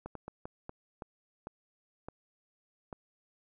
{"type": "slowing click train", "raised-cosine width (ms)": 1, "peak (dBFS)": -27, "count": 9, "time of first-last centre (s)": [0.06, 2.928], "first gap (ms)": 93, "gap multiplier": 1.37, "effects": []}